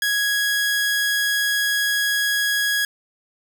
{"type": "tone", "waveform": "sawtooth", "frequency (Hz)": 1661.2, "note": "G#6", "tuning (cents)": 0, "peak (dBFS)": -15, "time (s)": [0.02, 2.85], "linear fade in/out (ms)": 2, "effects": []}